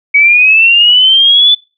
sine linear sweep, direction up, 2248 to 3500 Hz, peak -3 dBFS, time 0.14-1.55 s, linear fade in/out 10 ms, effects noise-tail reverb RT60 0.3 s tail -24 dB re dry

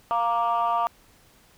sine chord, Bb major, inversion second, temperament equal, 698.5 / 932.3 / 1174.7 Hz, F5 / Bb5 / D6, 0 / 0 / 0 cents, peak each -24 dBFS, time 0.11-0.87 s, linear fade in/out 0 ms, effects tanh soft clip ceiling -16 dBFS + pink hiss -57 dBFS RMS until 1.57 s

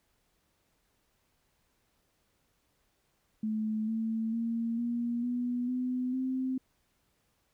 sine tone with pitch steps, 216.9 / 223.5 / 230.3 / 237.4 / 244.6 / 252 / 259.7 Hz, A3 / A3 / A#3 / A#3 / B3 / B3 / C4, -25 / +27 / -21 / +32 / -16 / +35 / -13 cents, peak -29 dBFS, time 3.43-6.58 s, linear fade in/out 5 ms, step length 450 ms, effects pink hiss -74 dBFS RMS until 7.53 s

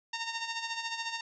10% pulse tone with tremolo, 917 Hz, A#5, 29 cents flat, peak -23 dBFS, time 0.13-1.21 s, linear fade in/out 5 ms, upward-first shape sine, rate 14 Hz, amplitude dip 60%, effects resampled to 16000 Hz

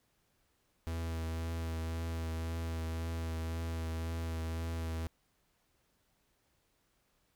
45% pulse tone with vibrato, 82 Hz, E2, 9 cents flat, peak -35 dBFS, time 0.87-5.07 s, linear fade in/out 0 ms, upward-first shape triangle, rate 1.9 Hz, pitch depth 20 cents each way, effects pink hiss -75 dBFS RMS until 7.35 s

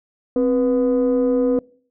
sine tone pair together, 261.6 / 490.1 Hz, C4 / B4, 0 / -13 cents, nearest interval major seventh, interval 1087 cents, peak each -16 dBFS, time 0.36-1.59 s, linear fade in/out 2 ms, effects noise-tail reverb RT60 0.5 s tail -25 dB re dry + tanh soft clip ceiling -11 dBFS

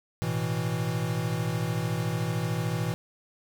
square chord, A suspended second, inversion none, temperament equal with one note detuned, 110 / 123.47 / 163.2 Hz, A2 / B2 / E3, 0 / 0 / -17 cents, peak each -33 / -32 / -31 dBFS, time 0.22-2.94 s, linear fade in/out 0 ms, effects none

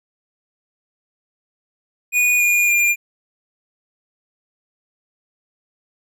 square tone with pitch steps, 2461 / 2431 / 2402 Hz, D#7 / D#7 / D7, -20 / -41 / +38 cents, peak -14 dBFS, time 2.12-2.96 s, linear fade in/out 50 ms, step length 280 ms, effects none

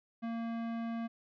sine tone with tanh clipping, 230 Hz, A#3, 23 cents flat, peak -37 dBFS, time 0.22-1.08 s, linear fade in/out 20 ms, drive 18 dB, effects none

